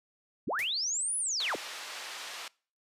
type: linear two-way sweep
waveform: sine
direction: up then down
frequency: 87.31 to 10290 to 133.1 Hz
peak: -29 dBFS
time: 0.47-1.56 s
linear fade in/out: 10 ms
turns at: 1.17 s
type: noise with exponential decay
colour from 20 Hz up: white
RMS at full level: -38 dBFS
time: 0.59-0.76 s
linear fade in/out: 0 ms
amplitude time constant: 35 ms
type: band-pass noise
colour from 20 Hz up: white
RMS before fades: -42 dBFS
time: 1.4-2.48 s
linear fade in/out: 2 ms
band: 640 to 4500 Hz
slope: 12 dB/octave
effects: noise-tail reverb RT60 0.4 s tail -24 dB re dry + resampled to 32000 Hz